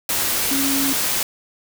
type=tone in noise; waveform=sine; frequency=274.5 Hz; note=C#4; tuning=17 cents flat; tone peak=-21 dBFS; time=0.51-0.93 s; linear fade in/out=2 ms; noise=white; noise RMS=-21 dBFS; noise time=0.09-1.23 s; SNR=-3 dB; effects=none